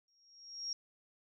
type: tone with exponential growth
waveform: sine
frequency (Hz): 5588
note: F8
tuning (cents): 0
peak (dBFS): -34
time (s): 0.08-0.73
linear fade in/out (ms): 2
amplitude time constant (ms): 140
effects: none